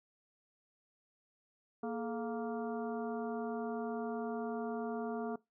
harmonic tone with a mistuned harmonic, 233.1 Hz, A#3, in tune, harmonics 1 / 2 / 3 / 4 / 5 / 6, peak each -39 / -40 / -43 / -51 / -50 / -53 dBFS, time 1.83-5.36 s, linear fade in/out 5 ms, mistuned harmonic 2, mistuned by -140 cents, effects noise-tail reverb RT60 0.2 s tail -22 dB re dry

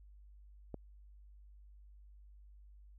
click, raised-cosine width 2 ms, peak -29 dBFS, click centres 0.743 s, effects added 50 Hz sine -55 dBFS peak until 2.98 s

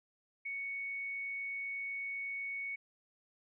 sine tone, 2223 Hz, C#7, 4 cents sharp, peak -37 dBFS, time 0.45-2.76 s, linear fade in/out 10 ms, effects none

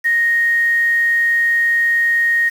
sine tone with quantisation, 1864.7 Hz, A#6, in tune, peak -12 dBFS, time 0.04-2.5 s, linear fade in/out 20 ms, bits 6, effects none

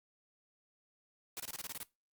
white noise bursts, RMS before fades -42 dBFS, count 9, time 1.37-1.831 s, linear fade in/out 0 ms, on 29 ms, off 25 ms, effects noise-tail reverb RT60 0.2 s tail -19 dB re dry + Opus 48 kbps

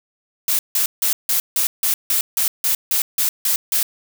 blue noise bursts, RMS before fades -18 dBFS, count 13, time 0.48-3.83 s, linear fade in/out 2 ms, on 110 ms, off 160 ms, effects none

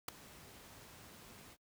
pink noise with ADSR envelope, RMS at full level -35 dBFS, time 0.08-1.57 s, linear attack 5 ms, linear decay 6 ms, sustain -21 dB, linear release 50 ms, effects noise-tail reverb RT60 0.1 s tail -24 dB re dry + high-pass 60 Hz 12 dB/octave

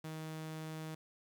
sawtooth tone, 157.8 Hz, D#3, 25 cents sharp, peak -38 dBFS, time 0.04-0.95 s, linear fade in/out 5 ms, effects 11-bit

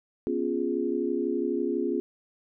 sine chord, C# dominant seventh, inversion third, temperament equal with one note detuned, 245.1 / 277.2 / 349.2 / 415.3 Hz, B3 / C#4 / E#4 / G#4, -13 / 0 / 0 / 0 cents, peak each -32 / -31 / -29 / -31 dBFS, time 0.27-2 s, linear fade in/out 0 ms, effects none

